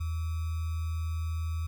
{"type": "tone with sample-and-hold", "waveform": "sine", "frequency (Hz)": 81.3, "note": "E2", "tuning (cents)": -23, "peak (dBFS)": -29, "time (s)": [0, 1.67], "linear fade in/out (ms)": 10, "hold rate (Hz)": 1225, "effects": []}